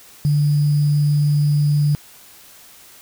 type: tone with sample-and-hold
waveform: sine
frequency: 146.83 Hz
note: D3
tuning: in tune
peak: -13 dBFS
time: 0.25-1.95 s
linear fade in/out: 0 ms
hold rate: 4900 Hz
effects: white hiss -45 dBFS RMS until 3.01 s